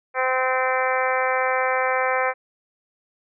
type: harmonic tone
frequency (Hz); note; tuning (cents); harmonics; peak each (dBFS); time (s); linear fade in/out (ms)
258.2; C4; -23; 2 / 3 / 4 / 5 / 6 / 7 / 8 / 9; -24 / -26 / -27 / -28 / -29 / -29 / -30 / -31; 0.14-2.34; 50
effects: none